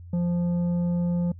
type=tone with tanh clipping; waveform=sine; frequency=174.3 Hz; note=F3; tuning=3 cents flat; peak=-23 dBFS; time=0.13-1.32 s; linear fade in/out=5 ms; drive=7 dB; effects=noise-tail reverb RT60 0.1 s tail -25 dB re dry + added 87 Hz sine -40 dBFS peak until 1.39 s